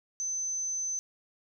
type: tone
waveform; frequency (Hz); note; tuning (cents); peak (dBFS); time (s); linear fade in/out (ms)
sine; 6130; G8; -40; -30; 0.2-0.99; 0
effects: none